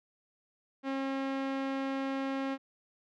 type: tone with low-pass filter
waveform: sawtooth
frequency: 270 Hz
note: C#4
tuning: 45 cents flat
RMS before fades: -34 dBFS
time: 0.83-2.58 s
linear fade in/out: 50 ms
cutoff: 2800 Hz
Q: 0.73
effects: none